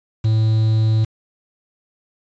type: tone with quantisation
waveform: triangle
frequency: 110 Hz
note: A2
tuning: in tune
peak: -11 dBFS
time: 0.24-1.05 s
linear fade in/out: 10 ms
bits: 6
effects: resampled to 16000 Hz